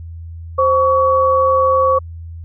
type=tone pair together; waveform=sine; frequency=524.7 / 1128 Hz; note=C5 / C#6; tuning=+5 / +30 cents; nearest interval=octave + minor second; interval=1325 cents; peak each=-13 dBFS; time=0.58-1.99 s; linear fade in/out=10 ms; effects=added 83 Hz sine -28 dBFS peak until 2.44 s